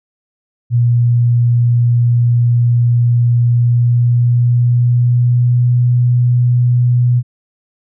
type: tone with pitch glide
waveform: sine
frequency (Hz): 119.8 to 122.53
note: A#2 to B2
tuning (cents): +48 to -13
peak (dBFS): -8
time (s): 0.7-7.23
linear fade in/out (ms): 50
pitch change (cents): +39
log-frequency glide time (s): 3.42-5.72
effects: none